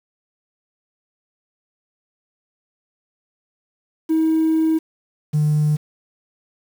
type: tone pair in turn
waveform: triangle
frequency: 319.4 / 150.74 Hz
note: D#4 / D3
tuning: +45 / +45 cents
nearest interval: octave + minor second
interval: 1300 cents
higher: first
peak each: -11 dBFS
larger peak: neither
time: 4.09-4.79 / 5.33-5.77 s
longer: first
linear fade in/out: 20 ms
effects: tanh soft clip ceiling -11 dBFS + 7-bit